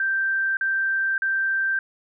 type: tone bursts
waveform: sine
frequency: 1568 Hz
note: G6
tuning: in tune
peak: -20 dBFS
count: 3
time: 0-1.79 s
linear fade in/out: 2 ms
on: 570 ms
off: 40 ms
effects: none